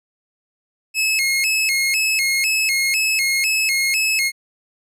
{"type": "tone with vibrato", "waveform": "sawtooth", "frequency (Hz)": 2362, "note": "D7", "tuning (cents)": 9, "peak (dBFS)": -13, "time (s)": [0.94, 4.32], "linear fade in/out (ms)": 50, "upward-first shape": "square", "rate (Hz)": 2, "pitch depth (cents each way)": 160, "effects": ["resampled to 32000 Hz"]}